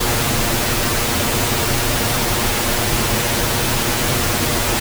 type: noise with comb filter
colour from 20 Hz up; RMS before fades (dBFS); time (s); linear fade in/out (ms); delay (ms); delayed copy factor
pink; -18; 0-4.8; 10; 8.5; +0.7
effects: none